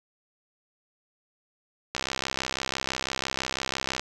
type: click train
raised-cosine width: 0.2 ms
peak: -10 dBFS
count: 136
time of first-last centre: 1.95-3.995 s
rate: 66 Hz
effects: none